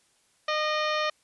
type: harmonic tone with a mistuned harmonic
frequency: 610 Hz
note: D#5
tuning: 34 cents flat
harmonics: 1 / 2 / 3 / 4 / 5 / 6 / 7 / 8 / 9 / 10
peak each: -29 / -29 / -33 / -35 / -37 / -38 / -39 / -50 / -43 / -51 dBFS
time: 0.48-1.1 s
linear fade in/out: 5 ms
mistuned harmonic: 3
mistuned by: +33 cents
effects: white hiss -66 dBFS RMS until 1.23 s + resampled to 24000 Hz